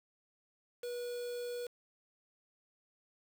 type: tone with quantisation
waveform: triangle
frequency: 484.9 Hz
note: B4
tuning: 32 cents flat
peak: -36 dBFS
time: 0.83-1.67 s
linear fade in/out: 5 ms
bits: 8
effects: none